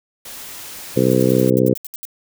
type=noise; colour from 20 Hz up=white; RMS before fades=-34 dBFS; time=0.25-1.5 s; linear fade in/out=5 ms
type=harmonic tone; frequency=63.8 Hz; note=C2; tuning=43 cents flat; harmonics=2 / 3 / 4 / 5 / 6 / 7 / 8; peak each=-20 / -20 / -20 / -20 / -20 / -20 / -20 dBFS; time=0.96-1.74 s; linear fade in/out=10 ms
type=noise bursts; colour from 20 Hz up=violet; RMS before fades=-30 dBFS; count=11; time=1.11-2.052 s; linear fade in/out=0 ms; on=22 ms; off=70 ms
effects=none